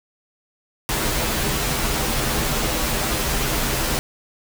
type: noise with comb filter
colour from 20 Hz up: pink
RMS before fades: -22 dBFS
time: 0.89-3.99 s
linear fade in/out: 0 ms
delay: 11 ms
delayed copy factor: -0.65
effects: none